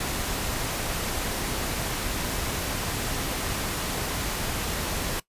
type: noise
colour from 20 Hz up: pink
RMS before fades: -29 dBFS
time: 0-5.2 s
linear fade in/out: 5 ms
effects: noise-tail reverb RT60 0.1 s tail -19 dB re dry + resampled to 32000 Hz